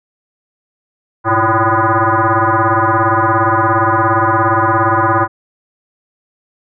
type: tone with frequency modulation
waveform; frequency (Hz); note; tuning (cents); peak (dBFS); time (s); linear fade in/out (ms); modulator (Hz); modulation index
sine; 120.6; B2; -41; -9; 1.24-5.28; 50; 224; 6
effects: none